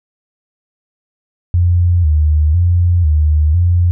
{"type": "tone with vibrato", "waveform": "sine", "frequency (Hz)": 81.8, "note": "E2", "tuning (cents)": -13, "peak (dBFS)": -8, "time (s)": [1.54, 3.91], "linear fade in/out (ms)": 0, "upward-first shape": "square", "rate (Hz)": 1, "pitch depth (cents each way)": 120, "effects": []}